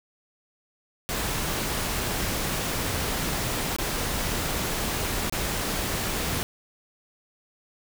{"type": "noise with dropouts", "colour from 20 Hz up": "pink", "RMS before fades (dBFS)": -28, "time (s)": [1.09, 6.43], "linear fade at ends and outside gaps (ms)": 0, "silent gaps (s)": [[3.764, 3.785], [5.297, 5.324]], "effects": []}